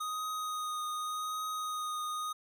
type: tone with vibrato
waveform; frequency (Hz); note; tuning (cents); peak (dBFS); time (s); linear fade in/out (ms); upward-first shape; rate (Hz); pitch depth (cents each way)
square; 1244.5; D#6; 0; -35; 0-2.33; 10; triangle; 0.86; 17
effects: none